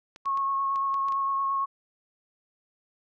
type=clicks; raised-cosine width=0.2 ms; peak=-28 dBFS; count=7; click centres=0.161 / 0.257 / 0.374 / 0.759 / 0.942 / 1.085 / 1.123 s
type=tone with vibrato; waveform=sine; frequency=1094 Hz; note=C#6; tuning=23 cents flat; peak=-24 dBFS; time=0.25-1.66 s; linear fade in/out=20 ms; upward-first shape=sine; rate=8.8 Hz; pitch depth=14 cents each way
effects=none